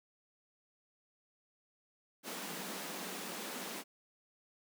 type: high-pass noise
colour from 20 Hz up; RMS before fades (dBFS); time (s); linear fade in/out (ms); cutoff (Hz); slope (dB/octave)
pink; -43; 2.23-3.84; 50; 170; 96
effects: none